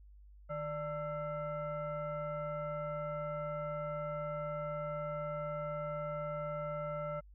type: tone with frequency modulation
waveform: sine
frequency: 590 Hz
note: D5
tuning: 8 cents sharp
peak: -36 dBFS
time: 0.49-7.21 s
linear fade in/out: 20 ms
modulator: 744 Hz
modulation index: 1
effects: added 50 Hz sine -54 dBFS peak until 7.34 s